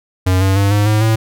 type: tone with pitch steps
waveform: square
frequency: 92.6 / 96.03 / 99.59 / 103.28 / 107.11 / 111.08 Hz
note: F#2 / G2 / G2 / G#2 / A2 / A2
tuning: +2 / -35 / +28 / -9 / -46 / +17 cents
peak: -11 dBFS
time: 0.26-1.16 s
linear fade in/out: 10 ms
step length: 150 ms
effects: none